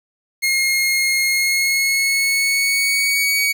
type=tone with pitch glide; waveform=sawtooth; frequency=2146 to 2251 Hz; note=C7 to C#7; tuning=+43 to +26 cents; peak=-12 dBFS; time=0.42-3.53 s; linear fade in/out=20 ms; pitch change=+83 cents; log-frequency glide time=1.27-3.21 s; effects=8-bit